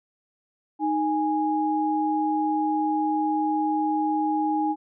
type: tone pair together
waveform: sine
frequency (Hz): 309.9 / 827.3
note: D#4 / G#5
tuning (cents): -7 / -7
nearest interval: octave + perfect fourth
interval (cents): 1700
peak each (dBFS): -24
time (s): 0.79-4.76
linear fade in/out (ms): 50
effects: none